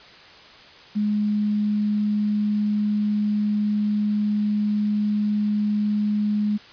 sine tone with quantisation, 209.1 Hz, G#3, 12 cents sharp, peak -19 dBFS, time 0.95-6.58 s, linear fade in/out 20 ms, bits 8, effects white hiss -46 dBFS RMS until 6.72 s + resampled to 11025 Hz

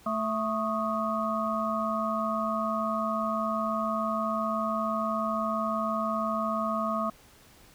harmonic tone with a mistuned harmonic, 220 Hz, A3, in tune, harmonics 1 / 3 / 5 / 6, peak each -32 / -32 / -32 / -32 dBFS, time 0.06-7.1 s, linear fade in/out 5 ms, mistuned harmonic 6, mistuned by -100 cents, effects pink hiss -56 dBFS RMS until 7.74 s

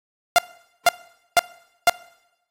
sawtooth tone bursts, 698.5 Hz, F5, in tune, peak -7 dBFS, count 4, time 0.36-1.896 s, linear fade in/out 0 ms, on 24 ms, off 480 ms, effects noise-tail reverb RT60 0.9 s tail -21 dB re dry + AAC 48 kbps

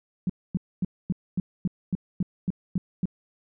sine tone bursts, 182.3 Hz, F#3, 25 cents flat, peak -21 dBFS, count 11, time 0.27-3.056 s, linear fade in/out 2 ms, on 26 ms, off 250 ms, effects none

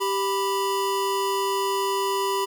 square tone pair together, 392 / 987.8 Hz, G4 / B5, 0 / 0 cents, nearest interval octave + major third, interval 1600 cents, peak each -26 dBFS, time 0-2.46 s, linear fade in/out 20 ms, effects none

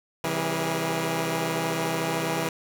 10% pulse tone cluster, 132.7 / 163.8 / 195.3 / 411.6 / 477.9 Hz, C3 / E3 / G3 / G#4 / A#4, +25 / -11 / -6 / -16 / +43 cents, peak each -26 / -19 / -27 / -26 / -27 dBFS, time 0.24-2.49 s, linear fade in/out 2 ms, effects none

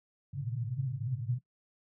pink band-pass noise, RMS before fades -35 dBFS, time 0.33-1.39 s, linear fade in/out 10 ms, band 110 to 140 Hz, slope 96 dB/octave, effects noise-tail reverb RT60 0.1 s tail -17 dB re dry

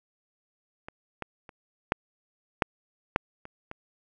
clicks, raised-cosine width 0.5 ms, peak -24 / -18 / -30 / -7 / -6 / -6 / -27 / -23 dBFS, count 8, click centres 0.885 / 1.223 / 1.492 / 1.921 / 2.622 / 3.161 / 3.454 / 3.714 s, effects none

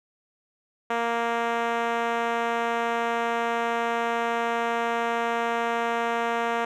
5% pulse tone with band-pass filter, 233.1 Hz, A#3, in tune, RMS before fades -26 dBFS, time 0.9-6.65 s, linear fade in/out 5 ms, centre 630 Hz, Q 0.84, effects none

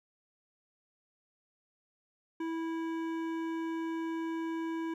sine tone with hard clipping, 327.5 Hz, E4, 11 cents flat, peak -35 dBFS, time 2.4-4.94 s, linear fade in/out 5 ms, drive 13 dB, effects none

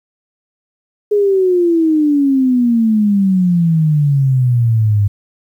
sine exponential sweep, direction down, 420 to 100 Hz, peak -9 dBFS, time 1.11-5.08 s, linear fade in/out 10 ms, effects 8-bit

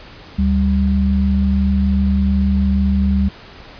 sine tone pair together, 73.42 / 196.01 Hz, D2 / G3, 0 / 0 cents, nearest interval octave + perfect fourth, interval 1700 cents, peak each -15 dBFS, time 0.38-3.29 s, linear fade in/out 10 ms, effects pink hiss -39 dBFS RMS until 3.79 s + resampled to 11025 Hz

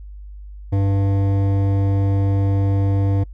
sine tone with hard clipping, 98.5 Hz, G2, 9 cents sharp, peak -17 dBFS, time 0.72-3.24 s, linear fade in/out 10 ms, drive 13 dB, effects noise-tail reverb RT60 0.1 s tail -26 dB re dry + added 50 Hz sine -33 dBFS peak until 3.33 s

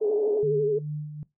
white band-pass noise, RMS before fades -38 dBFS, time 0-0.44 s, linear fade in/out 50 ms, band 270 to 710 Hz, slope 48 dB/octave
sine tone with vibrato, 421.8 Hz, G#4, 27 cents sharp, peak -21 dBFS, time 0.01-0.79 s, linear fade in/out 10 ms, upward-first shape sine, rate 12 Hz, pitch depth 56 cents each way
sine tone with tremolo, 150 Hz, D3, 37 cents sharp, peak -28 dBFS, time 0.43-1.23 s, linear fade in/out 0 ms, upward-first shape sine, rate 2.5 Hz, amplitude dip 60%
effects noise-tail reverb RT60 0.2 s tail -21 dB re dry

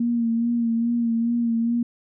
sine tone with vibrato, 233.1 Hz, A#3, in tune, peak -19 dBFS, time 0-1.83 s, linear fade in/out 5 ms, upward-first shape sine, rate 2.4 Hz, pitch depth 34 cents each way, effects none

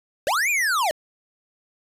square linear two-way sweep, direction up then down, 493.4 to 2481 to 572 Hz, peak -20 dBFS, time 0.27-0.91 s, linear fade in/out 0 ms, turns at 0.5 s, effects resampled to 32000 Hz

